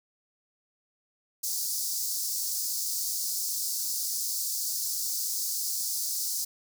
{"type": "high-pass noise", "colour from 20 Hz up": "pink", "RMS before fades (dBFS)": -31, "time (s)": [1.43, 6.45], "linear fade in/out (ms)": 10, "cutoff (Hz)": 4700, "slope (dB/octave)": 48, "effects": []}